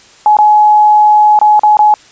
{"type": "tone with dropouts", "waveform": "sine", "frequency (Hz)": 845, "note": "G#5", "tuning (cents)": 30, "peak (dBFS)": -3, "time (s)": [0.26, 1.94], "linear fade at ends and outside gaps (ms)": 1, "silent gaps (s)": [[0.369, 0.387], [1.39, 1.414], [1.594, 1.634], [1.77, 1.791]], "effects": ["white hiss -41 dBFS RMS until 2.11 s", "resampled to 16000 Hz"]}